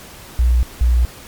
sine tone pair in turn, 60.6 / 60.22 Hz, B1 / B1, -32 / -43 cents, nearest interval unison, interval 11 cents, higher first, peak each -10 dBFS, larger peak neither, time 0.39-0.63 / 0.81-1.05 s, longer neither, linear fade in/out 0 ms, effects pink hiss -38 dBFS RMS until 1.27 s + MP3 96 kbps

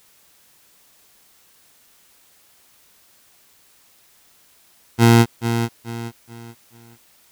20% pulse tone with echo, 116.54 Hz, A#2, in tune, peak -4 dBFS, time 4.98-5.26 s, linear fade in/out 50 ms, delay 430 ms, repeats 4, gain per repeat -9 dB, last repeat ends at 6.98 s, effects white hiss -55 dBFS RMS until 7.31 s

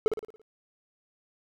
triangle tone with echo, 434.7 Hz, A4, 21 cents flat, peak -17 dBFS, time 0.06-0.08 s, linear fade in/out 0 ms, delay 56 ms, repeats 6, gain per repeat -6 dB, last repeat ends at 0.416 s, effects none

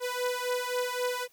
sawtooth beating tone pair, 493.9 / 497.7 Hz, B4 / B4, 0 / +13 cents, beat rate 3.8 Hz, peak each -28 dBFS, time 0-1.28 s, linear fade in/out 50 ms, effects white hiss -64 dBFS RMS until 1.32 s

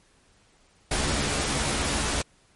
pink noise with comb filter, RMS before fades -26 dBFS, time 0.91-2.22 s, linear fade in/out 5 ms, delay 14 ms, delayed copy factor +0.95, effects pink hiss -61 dBFS RMS until 2.55 s + MP3 48 kbps

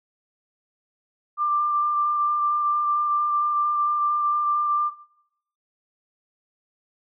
sine tone with vibrato, 1187 Hz, D6, 18 cents sharp, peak -19 dBFS, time 1.37-4.92 s, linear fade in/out 50 ms, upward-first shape square, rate 4.4 Hz, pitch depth 8 cents each way, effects noise-tail reverb RT60 0.8 s tail -21 dB re dry

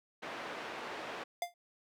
pink band-pass noise, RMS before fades -43 dBFS, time 0.22-1.24 s, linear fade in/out 10 ms, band 400 to 2600 Hz, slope 12 dB/octave
square tone with exponential decay, 698.5 Hz, F5, in tune, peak -30 dBFS, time 1.42-1.54 s, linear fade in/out 2 ms, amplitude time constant 24 ms
effects none

